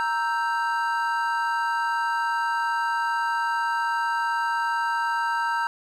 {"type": "chord", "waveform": "triangle", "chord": "E diminished", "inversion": "second", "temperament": "equal", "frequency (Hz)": [932.3, 1318.5, 1568], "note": ["Bb5", "E6", "G6"], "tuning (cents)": [0, 0, 0], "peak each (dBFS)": [-23, -28, -26], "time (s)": [0, 5.67], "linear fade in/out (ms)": 0, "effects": []}